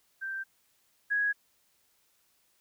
sine tone pair in turn, 1568 / 1661.2 Hz, G6 / G#6, 0 / 0 cents, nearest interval minor second, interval 100 cents, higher second, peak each -33 / -25 dBFS, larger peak second, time 0.21-0.44 / 1.1-1.33 s, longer neither, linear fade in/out 20 ms, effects white hiss -70 dBFS RMS until 2.6 s

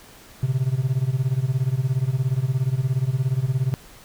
triangle tone with tremolo, 130.3 Hz, C3, 7 cents flat, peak -13 dBFS, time 0.43-3.74 s, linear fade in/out 0 ms, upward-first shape sine, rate 17 Hz, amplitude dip 90%, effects tanh soft clip ceiling -11 dBFS + pink hiss -47 dBFS RMS until 4.04 s

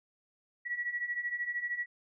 sine beating tone pair, 1923 / 1936 Hz, B6 / B6, -47 / -35 cents, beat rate 13 Hz, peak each -38 / -34 dBFS, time 0.65-1.86 s, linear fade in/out 20 ms, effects none

